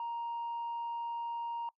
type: tone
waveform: sine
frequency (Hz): 936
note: A#5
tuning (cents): +7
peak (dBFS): -33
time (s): 0-1.69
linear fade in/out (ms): 2
effects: noise-tail reverb RT60 0.1 s tail -23 dB re dry + tanh soft clip ceiling -33 dBFS